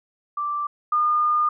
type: tone pair in turn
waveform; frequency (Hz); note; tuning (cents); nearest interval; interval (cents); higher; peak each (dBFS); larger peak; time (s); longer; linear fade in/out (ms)
sine; 1174 / 1215.4; D6 / D#6; -1 / -41; minor second; 60; second; -23 / -17; second; 0.37-0.67 / 0.92-1.49; second; 5
effects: none